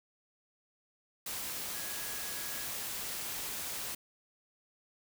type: tone in noise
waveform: sine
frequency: 1665 Hz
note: G#6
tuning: 4 cents sharp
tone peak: -49 dBFS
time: 1.74-2.65 s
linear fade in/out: 5 ms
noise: white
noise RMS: -39 dBFS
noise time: 1.26-3.95 s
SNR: -13 dB
effects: none